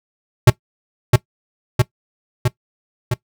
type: tone with echo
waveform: square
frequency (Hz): 123.47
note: B2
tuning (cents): 0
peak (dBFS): -4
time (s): 0.47-0.5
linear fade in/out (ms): 5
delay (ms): 660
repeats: 4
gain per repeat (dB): -3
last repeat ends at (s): 3.14
effects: noise-tail reverb RT60 0.1 s tail -19 dB re dry